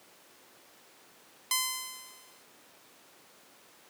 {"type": "tone with exponential decay", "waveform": "5% pulse", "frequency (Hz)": 1029, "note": "C6", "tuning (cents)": -29, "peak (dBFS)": -12, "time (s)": [1.51, 2.43], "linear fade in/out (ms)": 2, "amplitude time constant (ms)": 200, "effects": ["pink hiss -57 dBFS RMS until 3.89 s", "high-pass 300 Hz 12 dB/octave"]}